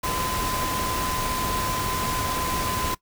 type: tone in noise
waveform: sine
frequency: 1021 Hz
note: C6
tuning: 43 cents flat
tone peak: -28 dBFS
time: 0.03-2.95 s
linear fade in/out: 10 ms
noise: pink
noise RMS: -28 dBFS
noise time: 0.03-2.95 s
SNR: -3 dB
effects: noise-tail reverb RT60 0.1 s tail -19 dB re dry